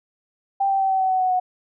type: tone with pitch steps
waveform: sine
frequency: 787 / 779.3 / 771.7 / 764.2 / 756.7 / 749.3 / 742 / 734.7 Hz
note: G5 / G5 / G5 / G5 / F#5 / F#5 / F#5 / F#5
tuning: +7 / -10 / -27 / -44 / +39 / +22 / +5 / -12 cents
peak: -17 dBFS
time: 0.6-1.4 s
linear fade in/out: 10 ms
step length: 100 ms
effects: none